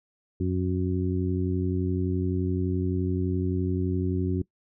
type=harmonic tone; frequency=91.7 Hz; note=F#2; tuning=15 cents flat; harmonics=1 / 2 / 3 / 4; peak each=-27 / -30 / -30 / -31 dBFS; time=0.4-4.42 s; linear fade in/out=5 ms; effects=noise-tail reverb RT60 0.1 s tail -21 dB re dry